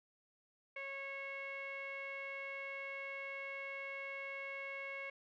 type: tone with low-pass filter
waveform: sawtooth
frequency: 549 Hz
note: C#5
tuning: 17 cents flat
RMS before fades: -45 dBFS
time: 0.76-5.1 s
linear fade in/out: 5 ms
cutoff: 2300 Hz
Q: 9.5
effects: none